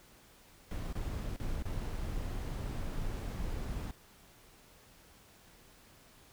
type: noise with dropouts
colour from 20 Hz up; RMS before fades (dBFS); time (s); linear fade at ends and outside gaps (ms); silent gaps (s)
brown; -37; 0.71-3.91; 1; 0.928-0.953 / 1.362-1.399 / 1.624-1.654
effects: pink hiss -60 dBFS RMS until 6.32 s